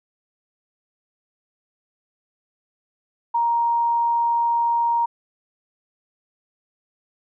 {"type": "tone", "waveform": "sine", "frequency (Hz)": 937, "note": "A#5", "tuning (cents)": 9, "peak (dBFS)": -17, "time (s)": [3.34, 5.06], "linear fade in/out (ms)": 10, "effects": []}